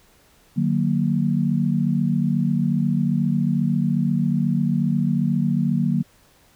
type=chord; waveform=sine; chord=D augmented; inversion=none; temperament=equal with one note detuned; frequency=150.7 / 185 / 233.1 Hz; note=D3 / F#3 / A#3; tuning=+45 / 0 / 0 cents; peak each=-22 dBFS; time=0.56-6.03 s; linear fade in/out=20 ms; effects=pink hiss -56 dBFS RMS until 6.55 s